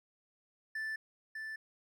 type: tone with echo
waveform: triangle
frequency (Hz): 1760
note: A6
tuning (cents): 0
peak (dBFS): -34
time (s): 0.75-0.96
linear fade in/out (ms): 5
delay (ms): 600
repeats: 1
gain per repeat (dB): -4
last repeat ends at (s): 1.56
effects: none